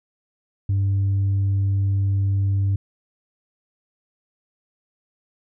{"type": "tone", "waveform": "sine", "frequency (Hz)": 98.3, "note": "G2", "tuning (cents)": 5, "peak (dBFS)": -15, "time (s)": [0.69, 2.76], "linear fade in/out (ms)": 5, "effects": ["tanh soft clip ceiling -16 dBFS"]}